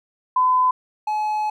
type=tone pair in turn; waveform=sine / triangle; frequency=1013 / 851.8 Hz; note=B5 / G#5; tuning=+44 / +44 cents; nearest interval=minor third; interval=300 cents; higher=first; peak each=-14 / -18 dBFS; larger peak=first; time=0.36-0.71 / 1.07-1.5 s; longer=second; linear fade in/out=5 ms; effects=none